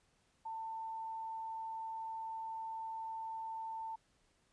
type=tone; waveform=sine; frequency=894 Hz; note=A5; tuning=27 cents sharp; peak=-40 dBFS; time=0.45-3.96 s; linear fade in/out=10 ms; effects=pink hiss -74 dBFS RMS until 4.52 s + resampled to 22050 Hz